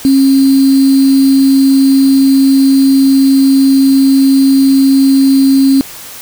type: tone with sample-and-hold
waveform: sine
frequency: 270.6 Hz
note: C#4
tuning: 42 cents flat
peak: -4 dBFS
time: 0.05-5.81 s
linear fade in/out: 0 ms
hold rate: 4410 Hz
effects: white hiss -29 dBFS RMS until 6.21 s